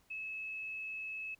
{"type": "tone", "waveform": "sine", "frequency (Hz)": 2592, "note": "E7", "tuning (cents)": -30, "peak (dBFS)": -39, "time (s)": [0.1, 1.35], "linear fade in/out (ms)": 10, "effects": ["pink hiss -70 dBFS RMS until 1.39 s"]}